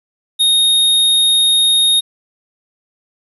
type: tone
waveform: square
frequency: 3717 Hz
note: A#7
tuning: 6 cents flat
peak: -10 dBFS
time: 0.39-2.01 s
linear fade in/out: 20 ms
effects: resampled to 32000 Hz + 8-bit